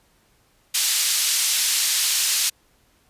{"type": "band-pass noise", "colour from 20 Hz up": "pink", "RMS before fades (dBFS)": -21, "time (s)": [0.74, 2.5], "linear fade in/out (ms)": 10, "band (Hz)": [3800, 12000], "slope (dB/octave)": 12, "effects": ["pink hiss -61 dBFS RMS until 3.09 s", "resampled to 32000 Hz"]}